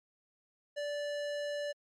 square tone, 583 Hz, D5, 13 cents flat, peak -35 dBFS, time 0.76-1.73 s, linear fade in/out 20 ms, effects low-pass 6000 Hz 12 dB/octave + MP3 96 kbps

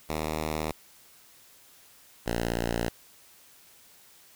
5% pulse tone pair in turn, 77.78 / 57.97 Hz, D#2 / A#1, 0 / -9 cents, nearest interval perfect fourth, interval 509 cents, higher first, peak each -18 / -16 dBFS, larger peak second, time 0.09-0.72 / 2.26-2.89 s, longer neither, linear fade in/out 5 ms, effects white hiss -56 dBFS RMS until 4.35 s

